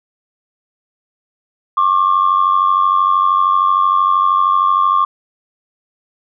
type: tone pair together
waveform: sine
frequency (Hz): 1081.7 / 1174.7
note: C#6 / D6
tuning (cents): -43 / 0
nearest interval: minor second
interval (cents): 143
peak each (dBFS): -12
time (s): 1.77-5.05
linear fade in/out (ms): 5
effects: tanh soft clip ceiling -4 dBFS